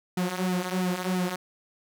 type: tone with flanger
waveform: sawtooth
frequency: 182.5 Hz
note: F#3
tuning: 24 cents flat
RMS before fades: -28 dBFS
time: 0.17-1.36 s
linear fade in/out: 5 ms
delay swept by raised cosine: 1.8 to 5.9 ms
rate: 3 Hz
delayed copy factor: -0.7
effects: none